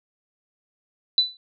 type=tone with exponential decay; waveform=sine; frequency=3984 Hz; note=B7; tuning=14 cents sharp; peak=-11 dBFS; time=1.18-1.37 s; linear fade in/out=1 ms; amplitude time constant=40 ms; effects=none